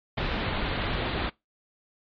pink low-pass noise, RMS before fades -29 dBFS, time 0.17-1.3 s, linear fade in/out 10 ms, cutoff 4000 Hz, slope 48 dB/octave, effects noise-tail reverb RT60 0.2 s tail -23 dB re dry + MP3 32 kbps

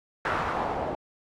white noise with low-pass filter sweep, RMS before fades -29 dBFS, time 0.25-0.95 s, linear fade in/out 2 ms, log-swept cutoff 1400 to 620 Hz, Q 2, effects AAC 64 kbps

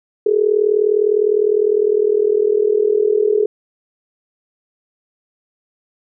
sine tone with amplitude modulation, 420.8 Hz, G#4, 23 cents sharp, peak -8 dBFS, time 0.26-3.46 s, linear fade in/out 5 ms, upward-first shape sine, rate 39.8 Hz, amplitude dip 85%, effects none

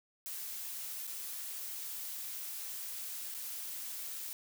blue noise with dropouts, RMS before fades -42 dBFS, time 0.26-4.33 s, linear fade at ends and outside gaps 0 ms, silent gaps 1.069-1.075 / 3.341-3.347 s, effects none

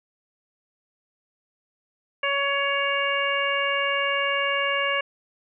harmonic tone, 560 Hz, C#5, 18 cents sharp, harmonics 1 / 2 / 3 / 4 / 5, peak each -28 / -28 / -28 / -28 / -28 dBFS, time 2.23-5.01 s, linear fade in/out 5 ms, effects none

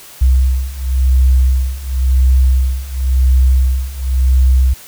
sine beating tone pair, 64 / 64.94 Hz, C2 / C2, -38 / -12 cents, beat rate 0.94 Hz, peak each -13 / -11 dBFS, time 0.21-4.74 s, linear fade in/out 10 ms, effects white hiss -37 dBFS RMS until 4.87 s

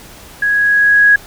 sine tone with level ramp, 1661.2 Hz, G#6, in tune, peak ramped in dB -11 to -4 dBFS, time 0.42-1.16 s, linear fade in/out 5 ms, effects pink hiss -37 dBFS RMS until 1.26 s

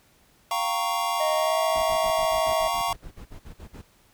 square chord, G half-diminished seventh, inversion third, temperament equal, 698.5 / 784 / 932.3 / 1108.7 Hz, F5 / G5 / Bb5 / Db6, 0 / 0 / 0 / 0 cents, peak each -30 / -34 / -30 / -29 dBFS, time 0.51-2.93 s, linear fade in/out 2 ms
triangle tone with pitch glide, 622.3 to 645.4 Hz, D#5 to E5, 0 to -37 cents, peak -22 dBFS, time 1.2-2.68 s, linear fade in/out 5 ms, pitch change +63 cents, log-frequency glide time 1.36-1.58 s
brown noise bursts, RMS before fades -40 dBFS, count 15, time 1.74-3.823 s, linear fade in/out 20 ms, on 95 ms, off 47 ms
effects pink hiss -60 dBFS RMS until 4.13 s

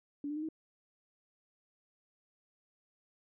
sine tone with pitch steps, 287.7 / 297.2 / 306.9 / 317 Hz, D4 / D4 / D#4 / D#4, -36 / +21 / -24 / +32 cents, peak -35 dBFS, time 0.24-0.488 s, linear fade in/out 2 ms, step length 62 ms, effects none

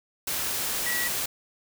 sine tone in noise, 1934 Hz, B6, 37 cents flat, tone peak -28 dBFS, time 0.86-1.08 s, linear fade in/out 5 ms, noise white, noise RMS -29 dBFS, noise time 0.27-1.26 s, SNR -2 dB, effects none

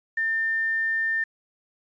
sine tone with quantisation, 1800 Hz, A6, 39 cents sharp, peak -22 dBFS, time 0.17-1.24 s, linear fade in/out 5 ms, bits 8, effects resampled to 16000 Hz

